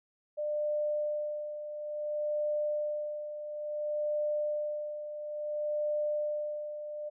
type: tone with tremolo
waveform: sine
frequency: 598 Hz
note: D5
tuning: 31 cents sharp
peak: -28 dBFS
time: 0.37-7.1 s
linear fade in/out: 20 ms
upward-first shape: sine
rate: 0.58 Hz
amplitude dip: 65%
effects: none